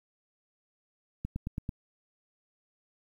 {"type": "click train", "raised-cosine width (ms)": 5, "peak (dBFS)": -21, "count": 5, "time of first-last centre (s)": [1.25, 1.692], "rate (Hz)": 9.06, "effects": ["10-bit"]}